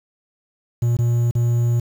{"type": "tone with dropouts", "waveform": "triangle", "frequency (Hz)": 119, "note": "A#2", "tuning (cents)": 36, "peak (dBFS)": -13, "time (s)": [0.82, 1.8], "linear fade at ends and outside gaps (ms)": 5, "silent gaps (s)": [[0.969, 0.987], [1.311, 1.351]], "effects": ["7-bit"]}